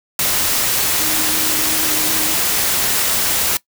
sine tone in noise, 311.1 Hz, D#4, in tune, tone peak -28 dBFS, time 1-2.34 s, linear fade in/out 2 ms, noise white, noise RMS -17 dBFS, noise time 0.19-3.57 s, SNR -14 dB, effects noise-tail reverb RT60 0.1 s tail -20 dB re dry

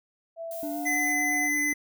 sine tone with pitch glide, 663 to 731.4 Hz, E5 to F#5, +10 to -20 cents, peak -33 dBFS, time 0.36-1.5 s, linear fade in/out 50 ms, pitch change +170 cents, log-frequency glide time 0.66-0.91 s
violet noise, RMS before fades -42 dBFS, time 0.51-1.12 s, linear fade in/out 2 ms
triangle tone with vibrato, 293.7 Hz, D4, in tune, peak -30 dBFS, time 0.63-1.73 s, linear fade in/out 0 ms, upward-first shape sine, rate 8.9 Hz, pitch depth 17 cents each way
square tone, 2024 Hz, B6, 42 cents sharp, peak -25 dBFS, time 0.85-1.74 s, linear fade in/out 20 ms
effects none

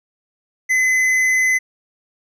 sine tone with tanh clipping, 2031 Hz, B6, 48 cents sharp, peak -15 dBFS, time 0.69-1.59 s, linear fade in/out 20 ms, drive 10 dB, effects none

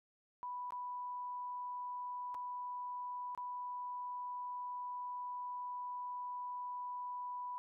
sine tone with dropouts, 987.8 Hz, B5, in tune, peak -40 dBFS, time 0.43-7.58 s, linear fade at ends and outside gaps 0 ms, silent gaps 0.706-0.722 / 2.344-2.349 / 3.349-3.376 s, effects none

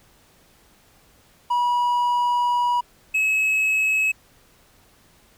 triangle tone pair in turn, 970 / 2574 Hz, B5 / E7, -31 / -42 cents, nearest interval octave + perfect fourth, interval 1689 cents, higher second, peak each -16 dBFS, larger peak neither, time 1.5-2.81 / 3.14-4.12 s, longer first, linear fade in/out 10 ms, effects pink hiss -56 dBFS RMS until 5.37 s

